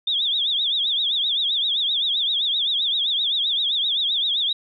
sine tone with vibrato, 3520 Hz, A7, in tune, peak -19 dBFS, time 0.07-4.53 s, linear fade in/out 5 ms, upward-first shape triangle, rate 7.7 Hz, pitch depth 180 cents each way, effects none

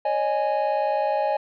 triangle chord, C# suspended second, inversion none, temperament equal with one note detuned, 554.4 / 614 / 830.6 Hz, C#5 / D#5 / G#5, 0 / -23 / 0 cents, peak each -25 / -23 / -22 dBFS, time 0.05-1.37 s, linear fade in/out 5 ms, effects resampled to 11025 Hz

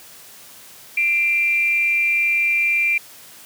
sine tone with amplitude modulation, 2368 Hz, D7, 14 cents sharp, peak -13 dBFS, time 0.97-2.98 s, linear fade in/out 5 ms, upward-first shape sine, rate 298 Hz, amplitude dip 50%, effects white hiss -43 dBFS RMS until 3.45 s + high-pass 80 Hz 12 dB/octave

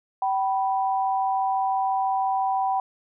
sine tone pair together, 770 / 984.1 Hz, G5 / B5, -31 / -6 cents, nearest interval major third, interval 425 cents, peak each -22 / -27 dBFS, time 0.22-2.8 s, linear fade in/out 2 ms, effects none

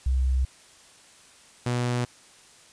sine / sawtooth tone pair in turn, 64.8 / 122.33 Hz, C2 / B2, -16 / -16 cents, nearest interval major seventh, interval 1100 cents, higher second, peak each -20 dBFS, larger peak neither, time 0.06-0.45 / 1.66-2.05 s, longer neither, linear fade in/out 5 ms, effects white hiss -53 dBFS RMS until 2.72 s + resampled to 22050 Hz

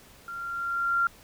sine tone with level ramp, 1383 Hz, F6, 17 cents flat, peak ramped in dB -35 to -20 dBFS, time 0.28-1.07 s, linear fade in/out 2 ms, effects pink hiss -53 dBFS RMS until 1.23 s

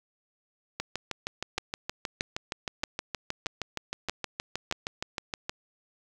two click trains, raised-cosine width 0.2 ms, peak -12 / -14 dBFS, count 6 / 31, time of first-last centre 1.58-4.725 / 0.8-5.495 s, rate 1.59 / 6.39 Hz, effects 8-bit

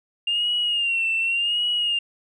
sine tone with vibrato, 2794 Hz, F7, in tune, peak -19 dBFS, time 0.27-1.99 s, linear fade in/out 5 ms, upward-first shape sine, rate 0.88 Hz, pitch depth 74 cents each way, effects tanh soft clip ceiling -15 dBFS

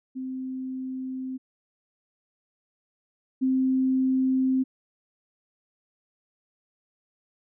sine tone pair in turn, 260 / 261.2 Hz, C4 / C4, -11 / -3 cents, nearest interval unison, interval 8 cents, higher second, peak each -30 / -20 dBFS, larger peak second, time 0.15-1.38 / 3.41-4.64 s, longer neither, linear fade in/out 20 ms, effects none

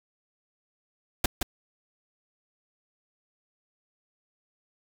pink noise with echo, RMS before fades -22 dBFS, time 1.24-1.26 s, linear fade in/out 5 ms, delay 170 ms, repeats 1, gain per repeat -5 dB, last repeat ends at 1.43 s, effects none

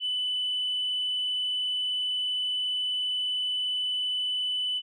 sine tone with frequency modulation, 2996 Hz, F#7, 21 cents sharp, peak -25 dBFS, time 0-4.82 s, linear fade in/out 50 ms, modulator 34.9 Hz, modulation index 0.58, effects tanh soft clip ceiling -22 dBFS

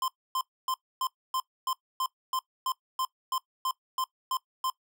square tone bursts, 1041 Hz, C6, 9 cents flat, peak -28 dBFS, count 15, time 0.02-4.7 s, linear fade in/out 2 ms, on 60 ms, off 270 ms, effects noise-tail reverb RT60 0.1 s tail -20 dB re dry

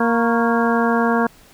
harmonic tone with a mistuned harmonic, 232.9 Hz, A#3, 1 cent flat, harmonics 1 / 2 / 3 / 4 / 5 / 6 / 7, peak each -18 / -21 / -23 / -24 / -25 / -26 / -26 dBFS, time 0-1.27 s, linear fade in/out 5 ms, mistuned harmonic 5, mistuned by -78 cents, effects pink hiss -49 dBFS RMS until 1.53 s

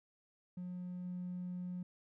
triangle tone with level steps, 179.7 Hz, F3, 50 cents sharp, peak -38 / -36 dBFS, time 0.57-1.83 s, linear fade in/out 5 ms, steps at 1.04 s, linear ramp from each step 20 ms, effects tanh soft clip ceiling -36 dBFS

